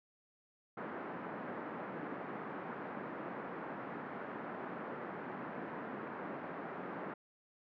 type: band-pass noise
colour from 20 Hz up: pink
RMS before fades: -44 dBFS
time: 0.77-7.14 s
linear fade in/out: 5 ms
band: 180 to 1700 Hz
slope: 24 dB/octave
effects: none